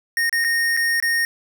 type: tone with dropouts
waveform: square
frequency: 1850 Hz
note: A#6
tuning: 14 cents flat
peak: -18 dBFS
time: 0.17-1.25 s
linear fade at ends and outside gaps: 1 ms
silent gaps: 0.295-0.327 / 0.442-0.446 / 0.767-0.772 / 1.001-1.025 s
effects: none